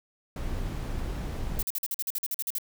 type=noise; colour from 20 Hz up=brown; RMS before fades=-32 dBFS; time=0.36-1.63 s; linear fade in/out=2 ms
type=noise bursts; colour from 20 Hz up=violet; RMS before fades=-30 dBFS; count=13; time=1.59-2.584 s; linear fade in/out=2 ms; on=34 ms; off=46 ms
effects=none